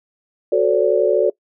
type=chord; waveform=sine; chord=D dominant seventh; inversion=first; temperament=equal with one note detuned; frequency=370 / 440 / 523.3 / 575.6 Hz; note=F#4 / A4 / C5 / D5; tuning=0 / 0 / 0 / -35 cents; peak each=-18 / -17 / -22 / -17 dBFS; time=0.52-1.3 s; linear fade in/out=5 ms; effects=noise-tail reverb RT60 0.1 s tail -22 dB re dry